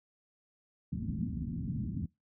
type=low-pass noise; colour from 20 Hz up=white; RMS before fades=-35 dBFS; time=0.92-2.06 s; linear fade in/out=5 ms; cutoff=250 Hz; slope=48 dB/octave; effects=noise-tail reverb RT60 0.2 s tail -22 dB re dry + high-pass 60 Hz 12 dB/octave